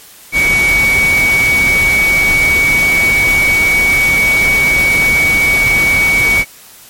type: tone in noise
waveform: sine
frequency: 2248 Hz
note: C#7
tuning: 24 cents sharp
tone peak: -8 dBFS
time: 0.32-6.45 s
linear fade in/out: 50 ms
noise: pink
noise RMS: -19 dBFS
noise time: 0.32-6.45 s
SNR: +8 dB
effects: white hiss -38 dBFS RMS until 6.89 s + MP3 64 kbps